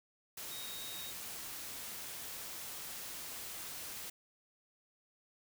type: tone in noise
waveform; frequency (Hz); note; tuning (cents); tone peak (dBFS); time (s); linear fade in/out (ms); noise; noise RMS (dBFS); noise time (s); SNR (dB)
sine; 3757; A#7; +13; -47; 0.51-1.11; 5; white; -45; 0.37-4.1; -5
effects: none